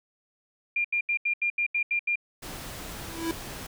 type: tone bursts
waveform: sine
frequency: 2400 Hz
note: D7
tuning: 37 cents sharp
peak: -23 dBFS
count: 9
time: 0.76-2.157 s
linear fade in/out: 5 ms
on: 85 ms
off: 79 ms
type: noise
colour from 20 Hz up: pink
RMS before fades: -39 dBFS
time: 2.42-3.67 s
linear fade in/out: 10 ms
type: tone with exponential growth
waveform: square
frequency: 329.6 Hz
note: E4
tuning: in tune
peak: -25 dBFS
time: 2.91-3.31 s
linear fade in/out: 0 ms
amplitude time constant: 85 ms
effects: none